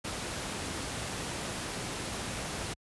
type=noise; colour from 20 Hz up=pink; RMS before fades=-36 dBFS; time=0.04-2.74 s; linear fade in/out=10 ms; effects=high-pass 60 Hz 12 dB/octave + resampled to 24000 Hz